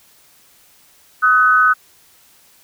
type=tone pair together; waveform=sine; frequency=1264.3 / 1500 Hz; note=D#6 / F#6; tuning=+27 / +23 cents; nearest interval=minor third; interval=296 cents; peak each=-12 dBFS; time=1.22-1.74 s; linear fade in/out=20 ms; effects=white hiss -51 dBFS RMS until 2.63 s